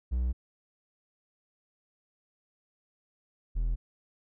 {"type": "tone pair in turn", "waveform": "triangle", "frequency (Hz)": [61.74, 41.21], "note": ["B1", "E1"], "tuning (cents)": [0, 0], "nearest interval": "perfect fifth", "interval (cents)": 700, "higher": "first", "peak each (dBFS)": -24, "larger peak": "neither", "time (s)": [[0.11, 0.33], [3.55, 3.76]], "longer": "first", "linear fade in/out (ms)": 20, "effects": []}